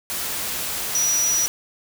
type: tone in noise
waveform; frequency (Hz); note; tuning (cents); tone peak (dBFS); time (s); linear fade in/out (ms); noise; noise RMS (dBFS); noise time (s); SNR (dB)
sine; 5840; F#8; -24; -18; 0.95-1.46; 0; white; -27; 0.1-1.48; +6
effects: none